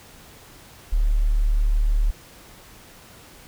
sine tone, 37.05 Hz, D1, 16 cents sharp, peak -16 dBFS, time 0.92-2.11 s, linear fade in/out 10 ms, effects pink hiss -47 dBFS RMS until 3.47 s

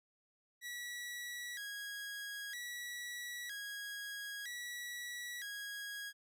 sawtooth tone with vibrato, 1788 Hz, A6, 27 cents sharp, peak -39 dBFS, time 0.61-6.13 s, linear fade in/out 50 ms, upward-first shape square, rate 0.52 Hz, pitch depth 140 cents each way, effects none

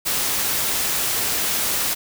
white noise, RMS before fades -22 dBFS, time 0.05-1.95 s, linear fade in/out 20 ms, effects none

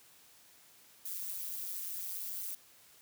violet noise with amplitude modulation, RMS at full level -36 dBFS, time 1.05-2.55 s, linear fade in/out 5 ms, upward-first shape sine, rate 187 Hz, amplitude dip 100%, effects white hiss -61 dBFS RMS until 3.01 s + high-pass 60 Hz 12 dB/octave

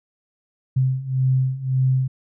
sine beating tone pair, 129.5 / 131.3 Hz, C3 / C3, -17 / +6 cents, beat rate 1.8 Hz, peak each -22 / -19 dBFS, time 0.76-2.08 s, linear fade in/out 10 ms, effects none

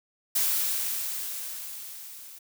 blue noise with level ramp, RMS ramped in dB -24 to -46 dBFS, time 0.35-2.39 s, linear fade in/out 10 ms, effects none

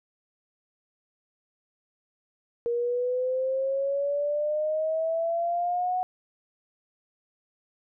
sine exponential sweep, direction up, 470 to 740 Hz, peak -24 dBFS, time 2.66-6.03 s, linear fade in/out 0 ms, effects none

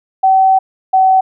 sine tone pair in turn, 764 / 758.3 Hz, G5 / F#5, -45 / +42 cents, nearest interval unison, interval 13 cents, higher first, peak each -6 dBFS, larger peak neither, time 0.23-0.59 / 0.93-1.21 s, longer first, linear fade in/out 10 ms, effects none

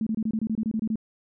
sine tone bursts, 219.9 Hz, A3, 1 cent flat, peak -23 dBFS, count 12, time 0.01-0.957 s, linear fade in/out 2 ms, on 56 ms, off 25 ms, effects none

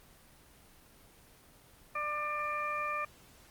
harmonic tone, 596 Hz, D5, 25 cents sharp, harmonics 1 / 2 / 3 / 4, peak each -42 / -34 / -43 / -39 dBFS, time 1.95-3.05 s, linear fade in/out 5 ms, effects pink hiss -59 dBFS RMS until 3.5 s + Opus 24 kbps

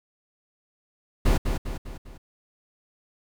brown noise with echo, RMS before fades -19 dBFS, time 1.25-1.38 s, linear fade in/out 10 ms, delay 200 ms, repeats 4, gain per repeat -6 dB, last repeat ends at 2.18 s, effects none

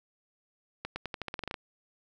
accelerating click train, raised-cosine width 0.3 ms, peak -19 dBFS, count 12, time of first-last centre 0.85-1.542 s, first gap 110 ms, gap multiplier 0.88, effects none

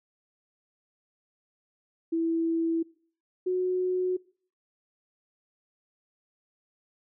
sine tone pair in turn, 329.6 / 366.5 Hz, E4 / F#4, 0 / -16 cents, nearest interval major second, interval 184 cents, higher second, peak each -24 dBFS, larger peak neither, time 2.12-2.83 / 3.46-4.17 s, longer neither, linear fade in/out 10 ms, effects noise-tail reverb RT60 0.5 s tail -23 dB re dry

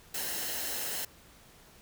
white noise with comb filter, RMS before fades -35 dBFS, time 0.14-1.05 s, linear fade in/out 5 ms, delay 0.85 ms, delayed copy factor -0.5, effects pink hiss -57 dBFS RMS until 1.81 s

